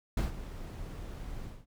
brown noise with ADSR envelope, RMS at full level -27 dBFS, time 0.17-1.66 s, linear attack 4 ms, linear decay 140 ms, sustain -14 dB, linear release 220 ms, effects none

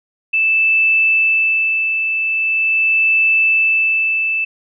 sine tone with tremolo, 2637 Hz, E7, in tune, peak -10 dBFS, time 0.33-4.45 s, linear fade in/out 10 ms, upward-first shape sine, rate 0.42 Hz, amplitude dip 45%, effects none

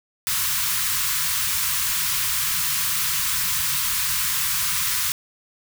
white band-stop noise, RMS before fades -23 dBFS, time 0.27-5.12 s, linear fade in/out 0 ms, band 180 to 950 Hz, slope 96 dB/octave, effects none

